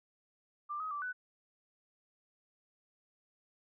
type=tone with pitch steps; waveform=sine; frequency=1185 / 1264 / 1167 / 1494 Hz; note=D6 / D#6 / D6 / F#6; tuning=+15 / +27 / -11 / +16 cents; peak=-36 dBFS; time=0.69-1.13 s; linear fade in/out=20 ms; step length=110 ms; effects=none